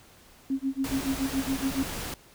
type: tone with tremolo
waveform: sine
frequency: 269.1 Hz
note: C4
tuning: 49 cents sharp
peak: -23 dBFS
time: 0.5-1.83 s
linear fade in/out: 2 ms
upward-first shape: sine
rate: 7.1 Hz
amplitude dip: 100%
type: noise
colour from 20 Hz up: pink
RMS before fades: -35 dBFS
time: 0.84-2.14 s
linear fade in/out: 2 ms
effects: pink hiss -55 dBFS RMS until 2.34 s